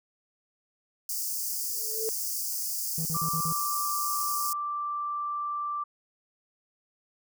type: high-pass noise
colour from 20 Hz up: white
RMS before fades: -32 dBFS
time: 1.09-4.53 s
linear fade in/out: 2 ms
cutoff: 4700 Hz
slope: 96 dB/octave
type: tone with exponential growth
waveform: sine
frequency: 443 Hz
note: A4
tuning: 12 cents sharp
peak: -27 dBFS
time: 1.63-2.09 s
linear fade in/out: 0 ms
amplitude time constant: 98 ms
type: tone bursts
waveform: triangle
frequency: 160.5 Hz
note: E3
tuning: 46 cents flat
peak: -29 dBFS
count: 5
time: 2.98-3.523 s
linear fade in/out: 0 ms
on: 71 ms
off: 47 ms
type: tone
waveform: sine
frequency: 1174.7 Hz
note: D6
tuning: in tune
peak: -29 dBFS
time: 3.14-5.84 s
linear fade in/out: 10 ms
effects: none